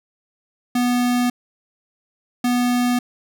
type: tone pair in turn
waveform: square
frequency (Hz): 245.3 / 245.3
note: B3 / B3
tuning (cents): -12 / -12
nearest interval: unison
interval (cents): 0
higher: neither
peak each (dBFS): -17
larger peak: neither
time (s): 0.75-1.3 / 2.44-2.99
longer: neither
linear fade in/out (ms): 5
effects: none